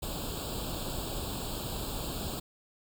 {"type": "noise with comb filter", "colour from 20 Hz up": "pink", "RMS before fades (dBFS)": -36, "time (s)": [0.02, 2.4], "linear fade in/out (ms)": 10, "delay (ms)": 0.25, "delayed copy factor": 1, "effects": []}